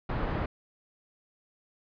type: low-pass noise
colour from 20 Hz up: pink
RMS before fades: -31 dBFS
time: 0.09-0.46 s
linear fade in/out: 5 ms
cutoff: 1400 Hz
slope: 12 dB/octave
effects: resampled to 11025 Hz